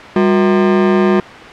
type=ring-modulated tone; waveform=40% pulse; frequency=281.4 Hz; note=C#4; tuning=26 cents sharp; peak=-5 dBFS; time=0.16-1.2 s; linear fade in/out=2 ms; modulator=82 Hz; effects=white hiss -30 dBFS RMS until 1.52 s + low-pass 2000 Hz 12 dB/octave